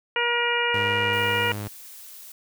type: harmonic tone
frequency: 476.5 Hz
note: A#4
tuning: 38 cents sharp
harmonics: 1 / 2 / 3 / 4 / 5 / 6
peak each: -28 / -28 / -28 / -28 / -28 / -28 dBFS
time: 0.16-1.52 s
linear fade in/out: 2 ms
type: tone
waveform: sawtooth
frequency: 103.83 Hz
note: G#2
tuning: in tune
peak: -26 dBFS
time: 0.74-1.68 s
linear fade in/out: 5 ms
type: noise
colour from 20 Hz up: blue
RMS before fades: -43 dBFS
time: 1.13-2.32 s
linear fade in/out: 2 ms
effects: none